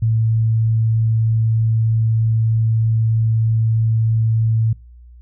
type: tone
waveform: sine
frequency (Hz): 112.1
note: A2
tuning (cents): +33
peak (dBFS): -13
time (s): 0.02-4.73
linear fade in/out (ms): 5
effects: noise-tail reverb RT60 0.3 s tail -26 dB re dry + added 60 Hz sine -39 dBFS peak until 5.21 s